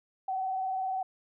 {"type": "tone with vibrato", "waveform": "sine", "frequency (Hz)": 759, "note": "F#5", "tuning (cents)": 44, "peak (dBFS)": -29, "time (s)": [0.28, 1.03], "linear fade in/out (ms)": 5, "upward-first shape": "triangle", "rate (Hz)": 20, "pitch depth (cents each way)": 49, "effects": []}